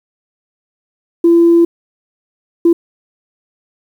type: tone bursts at uneven times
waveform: sine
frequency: 338.6 Hz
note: E4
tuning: 46 cents sharp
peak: -4 dBFS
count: 2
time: 1.24-1.65 / 2.65-2.73 s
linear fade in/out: 5 ms
effects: tanh soft clip ceiling -1 dBFS + 7-bit